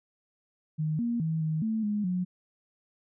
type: tone with pitch steps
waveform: sine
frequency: 155.1 / 236 / 160.3 / 157.1 / 220.7 / 208.3 / 181.2 Hz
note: D#3 / A#3 / E3 / D#3 / A3 / G#3 / F#3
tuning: -5 / +22 / -48 / +17 / +5 / +5 / -36 cents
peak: -26 dBFS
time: 0.78-2.25 s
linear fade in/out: 20 ms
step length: 210 ms
effects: none